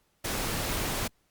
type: noise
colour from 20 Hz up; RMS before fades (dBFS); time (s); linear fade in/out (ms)
pink; -31; 0.24-1.08; 10
effects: pink hiss -71 dBFS RMS until 1.3 s + Opus 48 kbps